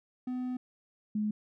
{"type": "tone pair in turn", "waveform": ["triangle", "sine"], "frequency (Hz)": [251.8, 211.7], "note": ["B3", "G#3"], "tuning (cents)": [34, 33], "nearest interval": "minor third", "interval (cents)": 301, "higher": "first", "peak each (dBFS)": [-30, -28], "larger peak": "second", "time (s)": [[0.27, 0.57], [1.15, 1.31]], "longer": "first", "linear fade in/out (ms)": 5, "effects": []}